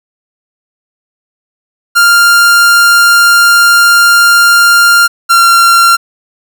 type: tone pair in turn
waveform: 45% pulse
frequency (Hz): 1396.9 / 1376.1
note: F6 / F6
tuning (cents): 0 / -26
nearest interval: unison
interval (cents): 26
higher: first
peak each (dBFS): -3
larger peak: neither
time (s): 1.95-5.08 / 5.29-5.97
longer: first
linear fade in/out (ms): 20
effects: none